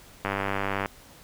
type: click train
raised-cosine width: 0.5 ms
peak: -12 dBFS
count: 61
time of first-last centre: 0.25-0.859 s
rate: 98.6 Hz
effects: pink hiss -51 dBFS RMS until 1.23 s